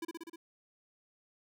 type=tone with echo; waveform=square; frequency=331.8 Hz; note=E4; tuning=11 cents sharp; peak=-37 dBFS; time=0.02-0.05 s; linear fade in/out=5 ms; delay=62 ms; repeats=5; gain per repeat=-2 dB; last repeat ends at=0.36 s; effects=none